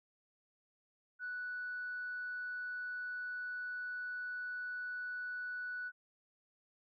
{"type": "tone", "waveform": "sine", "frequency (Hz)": 1480, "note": "F#6", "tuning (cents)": 0, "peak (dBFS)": -38, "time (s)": [1.19, 5.92], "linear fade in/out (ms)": 50, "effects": ["tanh soft clip ceiling -34 dBFS"]}